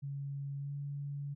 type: tone with pitch glide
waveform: sine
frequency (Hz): 140 to 142.28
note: C#3 to C#3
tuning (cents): +18 to +45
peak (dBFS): -37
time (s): 0.02-1.35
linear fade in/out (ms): 20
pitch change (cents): +27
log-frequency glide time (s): 0.58-0.72
effects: none